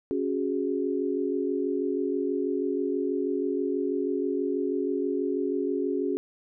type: chord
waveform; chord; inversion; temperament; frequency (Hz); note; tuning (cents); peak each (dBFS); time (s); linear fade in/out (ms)
sine; C# suspended fourth; none; just; 277.2 / 369.6 / 415.8; C#4 / F#4 / G#4; 0 / -2 / +2; -29 / -29 / -30; 0.11-6.17; 0
effects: none